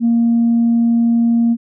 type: tone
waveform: sine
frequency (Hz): 233.1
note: A#3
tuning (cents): 0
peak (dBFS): -9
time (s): 0-1.57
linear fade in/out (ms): 50
effects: tanh soft clip ceiling -7 dBFS